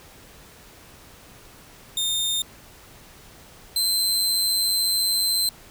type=tone pair in turn; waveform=sawtooth; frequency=3639 / 4098 Hz; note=A#7 / C8; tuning=-42 / -37 cents; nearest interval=major second; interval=205 cents; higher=second; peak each=-19 / -17 dBFS; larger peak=second; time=1.97-2.42 / 3.76-5.49 s; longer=second; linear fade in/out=2 ms; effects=pink hiss -48 dBFS RMS until 5.7 s